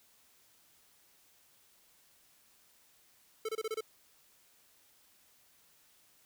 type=tone bursts; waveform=square; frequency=440 Hz; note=A4; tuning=in tune; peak=-34 dBFS; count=6; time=3.45-3.808 s; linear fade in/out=5 ms; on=38 ms; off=26 ms; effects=white hiss -66 dBFS RMS until 6.25 s